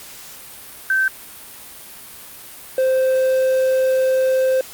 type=tone pair in turn; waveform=sine / triangle; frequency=1549 / 521.4 Hz; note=G6 / C5; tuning=-21 / -6 cents; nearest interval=octave + perfect fifth; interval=1885 cents; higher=first; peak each=-14 / -12 dBFS; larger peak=second; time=0.9-1.08 / 2.78-4.61 s; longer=second; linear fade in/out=2 ms; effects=white hiss -38 dBFS RMS until 4.73 s + Opus 48 kbps